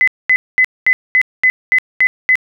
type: tone bursts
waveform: sine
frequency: 2022 Hz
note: B6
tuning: 40 cents sharp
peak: -7 dBFS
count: 9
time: 0.01-2.355 s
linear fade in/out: 0 ms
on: 65 ms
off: 220 ms
effects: none